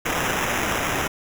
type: noise with sample-and-hold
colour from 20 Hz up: violet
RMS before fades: -24 dBFS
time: 0.05-1.08 s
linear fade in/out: 10 ms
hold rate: 4410 Hz
effects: none